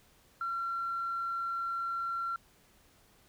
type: tone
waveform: sine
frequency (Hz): 1365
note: F6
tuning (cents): -40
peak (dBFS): -31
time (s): 0.41-2.36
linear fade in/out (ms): 2
effects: tanh soft clip ceiling -27 dBFS + pink hiss -64 dBFS RMS until 3.28 s